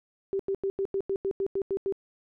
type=tone bursts; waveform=sine; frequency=390.4 Hz; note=G4; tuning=7 cents flat; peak=-25 dBFS; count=11; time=0.33-1.924 s; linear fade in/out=0 ms; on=64 ms; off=89 ms; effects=none